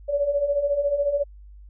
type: beating tone pair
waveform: sine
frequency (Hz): 560 / 574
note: C#5 / D5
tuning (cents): +18 / -40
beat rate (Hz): 14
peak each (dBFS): -27 / -21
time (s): 0.08-1.24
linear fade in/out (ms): 20
effects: added 50 Hz sine -42 dBFS peak until 1.69 s